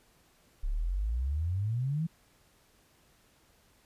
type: exponential sweep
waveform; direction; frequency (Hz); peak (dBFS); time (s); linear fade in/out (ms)
sine; up; 32.79 to 168.8; -28; 0.63-2.07; 10
effects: pink hiss -65 dBFS RMS until 3.85 s + resampled to 32000 Hz